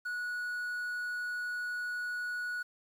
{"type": "tone with quantisation", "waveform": "triangle", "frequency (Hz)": 1464, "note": "F#6", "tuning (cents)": -19, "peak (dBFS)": -32, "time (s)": [0.05, 2.63], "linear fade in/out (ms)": 10, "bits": 10, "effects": []}